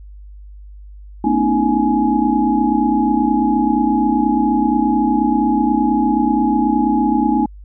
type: tone cluster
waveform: sine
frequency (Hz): 223.5 / 253.9 / 289.6 / 318 / 838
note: A3 / B3 / D4 / D#4 / G#5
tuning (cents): +27 / +48 / -24 / +38 / +15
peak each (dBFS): -19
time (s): 1.24-7.46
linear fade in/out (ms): 5
effects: added 50 Hz sine -34 dBFS peak until 7.64 s